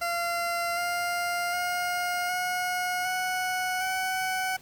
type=tone with pitch steps; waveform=20% pulse; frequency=688 / 700 / 712.3 / 724.7 / 737.4 / 750.3 Hz; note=F5 / F5 / F5 / F#5 / F#5 / F#5; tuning=-26 / +4 / +34 / -36 / -6 / +24 cents; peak=-22 dBFS; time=0.01-4.57 s; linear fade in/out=10 ms; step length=760 ms; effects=pink hiss -53 dBFS RMS until 4.61 s + high-pass 60 Hz 12 dB/octave